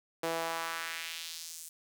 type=tone with high-pass filter sweep; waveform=sawtooth; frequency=164.81 Hz; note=E3; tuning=in tune; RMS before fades=-38 dBFS; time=0.23-1.69 s; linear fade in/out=5 ms; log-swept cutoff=460 to 8600 Hz; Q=1.5; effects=10-bit